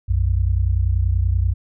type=tone pair together; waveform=sine; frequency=61 / 91.4 Hz; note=B1 / F#2; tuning=-21 / -21 cents; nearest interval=perfect fifth; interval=700 cents; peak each=-18 dBFS; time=0.08-1.54 s; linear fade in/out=20 ms; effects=none